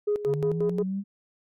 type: tone with tremolo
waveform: sine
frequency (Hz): 415.4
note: G#4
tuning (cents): 0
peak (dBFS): -20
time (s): 0.07-0.83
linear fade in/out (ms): 10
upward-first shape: square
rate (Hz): 5.6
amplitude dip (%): 75
type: linear sweep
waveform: sine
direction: up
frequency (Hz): 139.3 to 202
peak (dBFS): -26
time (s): 0.25-1.04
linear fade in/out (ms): 50
effects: tanh soft clip ceiling -17 dBFS + MP3 96 kbps